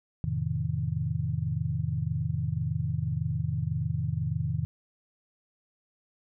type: chord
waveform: sine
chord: F dominant seventh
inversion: none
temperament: just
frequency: 87.31 / 109.13 / 130.96 / 157.15 Hz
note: F2 / A2 / C3 / Eb3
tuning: 0 / -14 / +2 / +18 cents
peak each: -34 / -33 / -32 / -31 dBFS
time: 0.24-4.65 s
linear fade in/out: 0 ms
effects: none

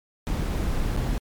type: noise with dropouts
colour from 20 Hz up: brown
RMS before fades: -25 dBFS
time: 0.27-1.18 s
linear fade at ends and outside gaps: 0 ms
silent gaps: 0.964-0.972 s
effects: MP3 96 kbps

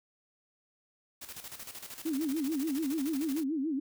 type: noise with tremolo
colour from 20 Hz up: white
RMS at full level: -43 dBFS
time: 1.21-3.44 s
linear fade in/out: 10 ms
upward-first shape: square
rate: 13 Hz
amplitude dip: 65%
type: tone with vibrato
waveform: sine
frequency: 293.7 Hz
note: D4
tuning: in tune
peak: -29 dBFS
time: 2.05-3.8 s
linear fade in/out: 10 ms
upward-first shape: sine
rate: 6.9 Hz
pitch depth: 200 cents each way
effects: none

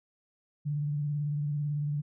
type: tone with vibrato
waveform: sine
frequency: 146.83 Hz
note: D3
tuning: in tune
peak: -28 dBFS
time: 0.65-2.02 s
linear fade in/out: 20 ms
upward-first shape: sine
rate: 18 Hz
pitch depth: 41 cents each way
effects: none

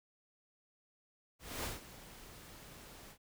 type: noise with ADSR envelope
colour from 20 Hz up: pink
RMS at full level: -39 dBFS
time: 1.39-3.18 s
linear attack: 250 ms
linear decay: 160 ms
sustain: -15 dB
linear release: 73 ms
effects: none

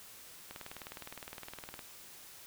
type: click train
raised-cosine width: 0.3 ms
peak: -28 dBFS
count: 26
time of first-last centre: 0.51-1.792 s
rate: 19.5 Hz
effects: white hiss -53 dBFS RMS until 2.46 s

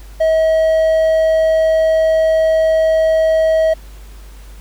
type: tone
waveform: triangle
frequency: 640 Hz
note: D#5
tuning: 49 cents sharp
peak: -8 dBFS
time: 0.2-3.74 s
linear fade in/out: 10 ms
effects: added 50 Hz sine -33 dBFS peak until 4.6 s + pink hiss -45 dBFS RMS until 4.6 s

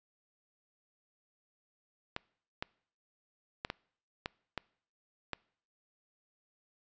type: clicks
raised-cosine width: 0.3 ms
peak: -19 dBFS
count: 7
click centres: 2.164 / 2.625 / 3.649 / 3.701 / 4.259 / 4.577 / 5.333 s
effects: noise-tail reverb RT60 0.6 s tail -25 dB re dry + resampled to 16000 Hz

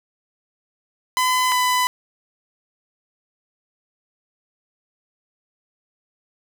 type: tone pair in turn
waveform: sawtooth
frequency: 1012 / 1000.4 Hz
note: B5 / B5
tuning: +42 / +22 cents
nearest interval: unison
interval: 20 cents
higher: first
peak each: -13 dBFS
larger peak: neither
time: 1.17-1.52 / 1.52-1.87 s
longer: neither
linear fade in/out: 0 ms
effects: none

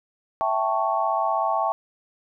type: chord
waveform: sine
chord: A dominant seventh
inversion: second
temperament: equal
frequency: 659.3 / 784 / 880 / 1108.7 Hz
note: E5 / G5 / A5 / C#6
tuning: 0 / 0 / 0 / 0 cents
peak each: -26 dBFS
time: 0.41-1.72 s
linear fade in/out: 0 ms
effects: none

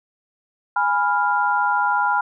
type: chord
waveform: sine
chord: F diminished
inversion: first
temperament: equal with one note detuned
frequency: 826.8 / 987.8 / 1396.9 Hz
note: Ab5 / Cb6 / F6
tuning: -8 / 0 / 0 cents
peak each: -21 dBFS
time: 0.76-2.21 s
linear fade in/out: 5 ms
effects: none

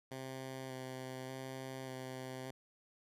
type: tone with vibrato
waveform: 10% pulse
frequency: 130.81 Hz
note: C3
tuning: in tune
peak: -35 dBFS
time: 0.11-2.51 s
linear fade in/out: 5 ms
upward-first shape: square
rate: 0.85 Hz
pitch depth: 13 cents each way
effects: resampled to 32000 Hz

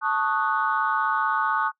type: chord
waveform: sine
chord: D# half-diminished seventh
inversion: second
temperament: equal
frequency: 880 / 1108.7 / 1244.5 / 1480 Hz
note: A5 / C#6 / D#6 / F#6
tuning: 0 / 0 / 0 / 0 cents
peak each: -26 dBFS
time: 0.01-1.72 s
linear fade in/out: 50 ms
effects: noise-tail reverb RT60 0.1 s tail -23 dB re dry + tanh soft clip ceiling -11 dBFS

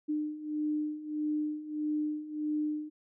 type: beating tone pair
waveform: sine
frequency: 301.2 / 302.8 Hz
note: D4 / D#4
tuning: +44 / -47 cents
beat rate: 1.6 Hz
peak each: -36 / -32 dBFS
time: 0.08-2.9 s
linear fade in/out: 20 ms
effects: none

